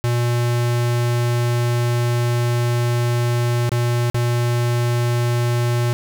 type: tone with dropouts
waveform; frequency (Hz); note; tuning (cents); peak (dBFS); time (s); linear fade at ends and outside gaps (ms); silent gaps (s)
square; 120; B2; -49; -17; 0.04-5.93; 0; 3.693-3.718 / 4.1-4.145
effects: none